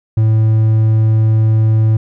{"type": "tone", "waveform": "triangle", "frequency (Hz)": 110, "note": "A2", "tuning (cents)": 0, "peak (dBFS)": -6, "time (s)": [0.17, 1.97], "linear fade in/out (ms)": 5, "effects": []}